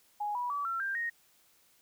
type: tone with pitch steps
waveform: sine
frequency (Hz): 830.6 / 976.4 / 1147.8 / 1349.3 / 1586.2 / 1864.6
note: G#5 / B5 / D6 / E6 / G6 / A#6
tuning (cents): 0 / -20 / -40 / +40 / +20 / 0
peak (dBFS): -31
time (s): 0.2-1.1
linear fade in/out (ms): 10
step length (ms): 150
effects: white hiss -66 dBFS RMS until 1.81 s